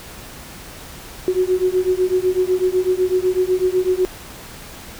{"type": "beating tone pair", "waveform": "sine", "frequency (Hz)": [364.5, 372.5], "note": ["F#4", "F#4"], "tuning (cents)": [-26, 12], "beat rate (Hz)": 8, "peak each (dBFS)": -18, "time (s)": [1.28, 4.05], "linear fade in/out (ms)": 0, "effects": ["pink hiss -37 dBFS RMS until 4.99 s"]}